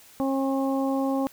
harmonic tone, 270 Hz, C#4, 45 cents flat, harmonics 1 / 2 / 3 / 4, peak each -24 / -29 / -32 / -36 dBFS, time 0.2-1.27 s, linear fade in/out 0 ms, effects white hiss -52 dBFS RMS until 1.32 s

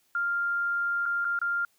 sine tone with dropouts, 1396.9 Hz, F6, in tune, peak -25 dBFS, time 0.15-1.65 s, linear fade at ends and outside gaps 2 ms, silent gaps 1.056-1.06 / 1.246-1.25 / 1.39-1.415 s, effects white hiss -68 dBFS RMS until 1.78 s

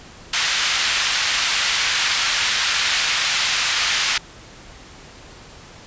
white band-pass noise, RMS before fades -20 dBFS, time 0.33-4.18 s, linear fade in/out 5 ms, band 1400 to 4200 Hz, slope 12 dB/octave, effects pink hiss -42 dBFS RMS until 5.86 s + resampled to 16000 Hz

